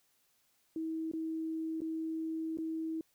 sine tone with dropouts, 321.4 Hz, E4, 44 cents flat, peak -34 dBFS, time 0.76-3.01 s, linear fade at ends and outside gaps 2 ms, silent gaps 1.115-1.135 / 1.806-1.817 / 2.573-2.585 s, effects white hiss -73 dBFS RMS until 3.14 s

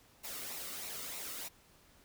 white noise with flanger, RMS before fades -43 dBFS, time 0.23-1.49 s, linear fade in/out 20 ms, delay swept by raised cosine 0.62 to 1.24 ms, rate 3.2 Hz, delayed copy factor -0.5, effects pink hiss -64 dBFS RMS until 2.04 s

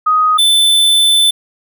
sine / square tone pair in turn, 1251 / 3522 Hz, D#6 / A7, +9 / +1 cents, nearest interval octave + tritone, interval 1792 cents, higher second, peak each -8 dBFS, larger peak neither, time 0.06-0.38 / 0.38-1.31 s, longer second, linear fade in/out 10 ms, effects none

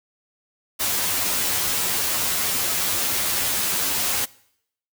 white noise with comb filter, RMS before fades -23 dBFS, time 0.79-4.26 s, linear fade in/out 20 ms, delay 11 ms, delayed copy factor +0.85, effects noise-tail reverb RT60 0.7 s tail -22 dB re dry

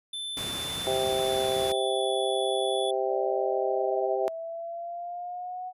square tone with pitch glide, 3528 to 3434 Hz, A7 to A7, +4 to -43 cents, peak -33 dBFS, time 0.13-2.91 s, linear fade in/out 5 ms, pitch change -47 cents, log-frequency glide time 1.09-2.09 s
pink noise, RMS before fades -36 dBFS, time 0.37-1.72 s, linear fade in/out 0 ms
harmonic tone, 130.81 Hz, C3, in tune, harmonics 3 / 4 / 5 / 6, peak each -29 / -30 / -31 / -32 dBFS, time 0.87-4.28 s, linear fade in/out 0 ms
sine exponential sweep, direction up, 587.3 to 740 Hz, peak -33 dBFS, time 3.07-5.73 s, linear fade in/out 50 ms
effects high-pass 80 Hz 12 dB/octave + resampled to 32000 Hz

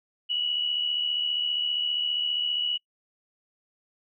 sine tone pair together, 2861 / 2936 Hz, F7 / F#7, +41 / -14 cents, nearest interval unison, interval 45 cents, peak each -34 / -25 dBFS, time 0.29-2.78 s, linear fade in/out 20 ms, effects noise-tail reverb RT60 0.1 s tail -26 dB re dry

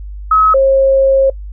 sine tone pair in turn, 1281 / 538.6 Hz, E6 / C#5, -50 / -50 cents, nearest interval octave + minor third, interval 1500 cents, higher first, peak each -6 dBFS, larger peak neither, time 0.31-0.54 / 0.54-1.3 s, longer second, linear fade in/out 5 ms, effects noise-tail reverb RT60 0.1 s tail -24 dB re dry + added 50 Hz sine -24 dBFS peak until 1.52 s

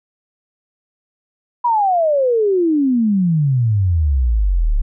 sine exponential sweep, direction down, 987.8 to 33.4 Hz, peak -12 dBFS, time 1.64-4.82 s, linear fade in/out 10 ms, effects none

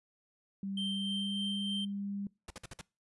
sine tone with pitch glide, 196 to 200.2 Hz, G3 to G3, 0 to +37 cents, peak -35 dBFS, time 0.63-2.27 s, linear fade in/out 2 ms, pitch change +37 cents, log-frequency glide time 0.9-1.41 s
triangle tone with tremolo, 3136 Hz, G7, in tune, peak -33 dBFS, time 0.77-1.85 s, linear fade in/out 5 ms, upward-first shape sine, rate 3.3 Hz, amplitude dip 25%
pink noise bursts, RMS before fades -45 dBFS, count 5, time 2.48-2.812 s, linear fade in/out 2 ms, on 24 ms, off 53 ms
effects noise-tail reverb RT60 0.3 s tail -24 dB re dry + resampled to 24000 Hz

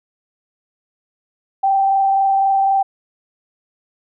sine tone with frequency modulation, 781 Hz, G5, 7 cents flat, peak -12 dBFS, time 1.63-2.83 s, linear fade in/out 10 ms, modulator 23.9 Hz, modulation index 0.38, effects none

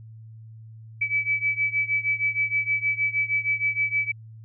sine beating tone pair, 2295 / 2301.4 Hz, D7 / D7, -40 / -36 cents, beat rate 6.4 Hz, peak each -24 / -26 dBFS, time 1.01-4.12 s, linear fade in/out 10 ms, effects added 111 Hz sine -41 dBFS peak until 4.44 s

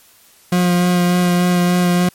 40% pulse tone with vibrato, 177.7 Hz, F3, 30 cents sharp, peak -11 dBFS, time 0.52-2.09 s, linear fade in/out 5 ms, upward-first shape sine, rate 3.4 Hz, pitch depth 14 cents each way, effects white hiss -49 dBFS RMS until 2.14 s + MP3 64 kbps

